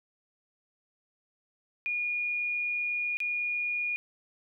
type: tone with dropouts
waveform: sine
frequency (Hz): 2438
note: D#7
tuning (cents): -36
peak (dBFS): -28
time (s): 1.86-3.96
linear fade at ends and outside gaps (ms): 0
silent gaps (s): 3.17-3.203
effects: none